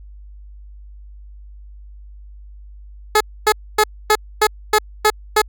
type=tone bursts; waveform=15% pulse; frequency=426.5 Hz; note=G#4; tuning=46 cents sharp; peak=-4 dBFS; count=8; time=3.15-5.418 s; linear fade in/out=5 ms; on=56 ms; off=260 ms; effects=added 50 Hz sine -36 dBFS peak until 5.48 s